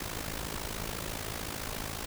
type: noise with amplitude modulation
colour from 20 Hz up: pink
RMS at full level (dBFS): -34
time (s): 0-2.06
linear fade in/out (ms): 5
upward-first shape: sine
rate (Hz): 53.9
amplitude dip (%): 75
effects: none